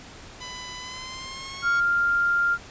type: tone with pitch glide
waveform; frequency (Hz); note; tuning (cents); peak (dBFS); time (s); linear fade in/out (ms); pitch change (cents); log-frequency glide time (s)
10% pulse; 1000 to 1109.6; B5 to C#6; +21 to +1; -27; 0.4-1.81; 20; +180; 0.79-1.7
type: tone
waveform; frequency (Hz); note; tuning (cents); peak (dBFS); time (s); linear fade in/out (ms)
sine; 1396.9; F6; 0; -19; 1.62-2.58; 50
effects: pink hiss -44 dBFS RMS until 2.7 s + resampled to 16000 Hz